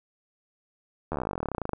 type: slowing click train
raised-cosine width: 1 ms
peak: -16 dBFS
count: 27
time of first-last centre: 1.12-1.733 s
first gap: 12 ms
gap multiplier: 1.05
effects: none